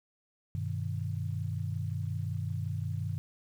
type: chord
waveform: sine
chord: G augmented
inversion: none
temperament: equal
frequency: 98 / 123.47 / 155.56 Hz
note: G2 / B2 / D#3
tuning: 0 / 0 / 0 cents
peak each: -34 / -37 / -37 dBFS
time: 0.55-3.18 s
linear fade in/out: 0 ms
effects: 10-bit